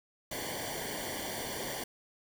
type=noise with comb filter; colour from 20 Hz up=pink; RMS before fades=-38 dBFS; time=0.31-1.84 s; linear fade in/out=5 ms; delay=0.77 ms; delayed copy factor=-0.85; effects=none